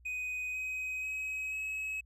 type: tone with pitch steps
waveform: triangle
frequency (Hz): 2500 / 2522 / 2544 / 2566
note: D#7 / D#7 / D#7 / E7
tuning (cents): +8 / +23 / +38 / -47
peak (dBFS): -33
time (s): 0.05-2.01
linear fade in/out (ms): 10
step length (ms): 490
effects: added 60 Hz sine -57 dBFS peak until 2.05 s